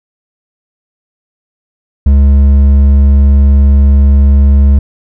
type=tone with hard clipping; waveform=triangle; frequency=69.8 Hz; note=C#2; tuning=13 cents sharp; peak=-4 dBFS; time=2.06-4.79 s; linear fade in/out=5 ms; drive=9 dB; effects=none